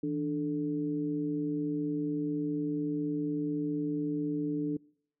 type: tone cluster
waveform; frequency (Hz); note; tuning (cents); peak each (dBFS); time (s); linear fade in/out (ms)
sine; 160.8 / 295 / 439.2; E3 / D4 / A4; -43 / +8 / -3; -38 / -30 / -39; 0.03-4.77; 5
effects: noise-tail reverb RT60 0.6 s tail -24 dB re dry